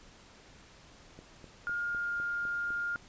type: click train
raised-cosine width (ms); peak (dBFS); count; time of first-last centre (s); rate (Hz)
2; -35; 8; 1.19-2.958; 3.96
type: tone with pitch glide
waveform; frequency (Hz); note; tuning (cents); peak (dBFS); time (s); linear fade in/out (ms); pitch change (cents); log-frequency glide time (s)
sine; 1418 to 1409.8; F6 to F6; +26 to +16; -31; 1.67-2.96; 0; -10; 1.77-2.16
effects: pink hiss -56 dBFS RMS until 3.08 s + resampled to 16000 Hz